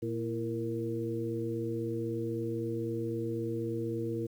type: harmonic tone with a mistuned harmonic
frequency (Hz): 116.1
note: A#2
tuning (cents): -7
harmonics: 1 / 2 / 3 / 4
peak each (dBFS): -37 / -40 / -35 / -37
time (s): 0.02-4.27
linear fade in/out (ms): 10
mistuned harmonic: 3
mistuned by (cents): -62
effects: 10-bit